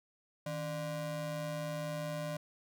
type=ring-modulated tone; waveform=square; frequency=218.9 Hz; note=A3; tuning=9 cents flat; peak=-34 dBFS; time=0.46-2.37 s; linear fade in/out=5 ms; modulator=377 Hz; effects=none